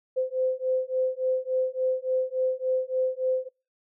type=beating tone pair; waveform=sine; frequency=514 / 517.5 Hz; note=C5 / C5; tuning=-31 / -19 cents; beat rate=3.5 Hz; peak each=-27 dBFS; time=0.16-3.49 s; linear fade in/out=20 ms; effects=noise-tail reverb RT60 0.3 s tail -26 dB re dry